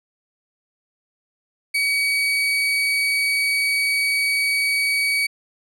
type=tone; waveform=35% pulse; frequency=2264 Hz; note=C#7; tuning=36 cents sharp; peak=-16 dBFS; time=1.74-5.27 s; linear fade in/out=10 ms; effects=low-pass 12000 Hz 12 dB/octave